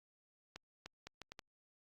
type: accelerating click train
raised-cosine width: 0.2 ms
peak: -30 dBFS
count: 6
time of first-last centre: 0.56-1.392 s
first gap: 300 ms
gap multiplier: 0.7
effects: Opus 48 kbps